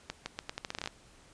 accelerating click train, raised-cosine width 0.2 ms, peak -18 dBFS, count 13, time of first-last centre 0.1-0.875 s, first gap 160 ms, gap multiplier 0.81, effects pink hiss -59 dBFS RMS until 1.33 s + resampled to 22050 Hz

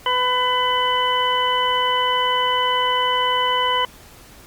harmonic tone, 501 Hz, B4, 25 cents sharp, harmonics 1 / 2 / 3 / 4 / 6, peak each -26 / -19 / -30 / -27 / -22 dBFS, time 0.06-3.85 s, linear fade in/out 2 ms, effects pink hiss -45 dBFS RMS until 4.46 s + Opus 48 kbps

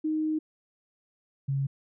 sine tone pair in turn, 311.1 / 137.34 Hz, D#4 / C#3, 0 / -16 cents, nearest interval octave + major second, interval 1416 cents, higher first, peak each -25 dBFS, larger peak neither, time 0.04-0.39 / 1.48-1.67 s, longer first, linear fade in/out 10 ms, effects none

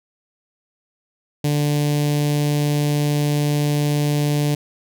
sawtooth tone with notch filter, 146.9 Hz, D3, 1 cent sharp, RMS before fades -19 dBFS, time 1.44-4.55 s, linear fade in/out 5 ms, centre 1300 Hz, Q 0.71, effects none

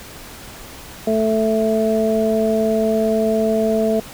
harmonic tone, 220 Hz, A3, in tune, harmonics 1 / 2 / 3, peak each -19 / -19 / -19 dBFS, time 1.07-4 s, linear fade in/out 5 ms, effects pink hiss -37 dBFS RMS until 4.13 s

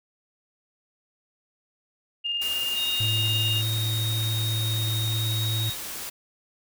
sine tone with tremolo, 2822 Hz, F7, 17 cents sharp, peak -24 dBFS, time 2.24-3.62 s, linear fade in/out 20 ms, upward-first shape square, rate 19 Hz, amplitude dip 25%
white noise, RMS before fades -35 dBFS, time 2.41-6.1 s, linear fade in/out 10 ms
triangle tone with pitch glide, 3729 to 3761 Hz, A#7 to A#7, 0 to +15 cents, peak -28 dBFS, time 2.75-5.76 s, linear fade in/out 50 ms, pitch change +15 cents, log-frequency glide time 5.16-5.32 s
triangle tone, 110 Hz, A2, in tune, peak -23 dBFS, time 3-5.7 s, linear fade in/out 5 ms
effects none

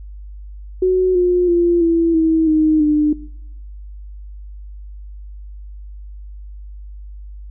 sine tone with pitch steps, 370 / 357.4 / 345.2 / 333.5 / 322.1 / 311.1 / 300.5 Hz, F#4 / F4 / F4 / E4 / E4 / D#4 / D4, 0 / +40 / -20 / +20 / -40 / 0 / +40 cents, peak -11 dBFS, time 0.82-3.13 s, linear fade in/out 5 ms, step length 330 ms, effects noise-tail reverb RT60 0.9 s tail -22 dB re dry + added 50 Hz sine -31 dBFS peak until 7.5 s

